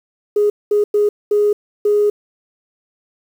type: tone bursts at uneven times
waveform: sine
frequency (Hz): 415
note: G#4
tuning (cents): -1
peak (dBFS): -10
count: 5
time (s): 0.36-0.5 / 0.71-0.84 / 0.94-1.09 / 1.31-1.53 / 1.85-2.1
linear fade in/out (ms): 5
effects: tanh soft clip ceiling -6 dBFS + 7-bit